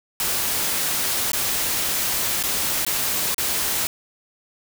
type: noise with dropouts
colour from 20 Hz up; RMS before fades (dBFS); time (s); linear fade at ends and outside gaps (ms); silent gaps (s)
white; -23; 0.2-3.87; 1; 1.318-1.332 / 2.428-2.436 / 2.85-2.865 / 3.345-3.381
effects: none